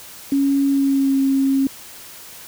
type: tone with pitch glide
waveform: sine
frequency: 277.2 to 270.9 Hz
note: C#4 to C#4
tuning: 0 to -40 cents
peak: -14 dBFS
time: 0.32-1.67 s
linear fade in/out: 2 ms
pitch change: -40 cents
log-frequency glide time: 0.68-1.19 s
effects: white hiss -39 dBFS RMS until 2.47 s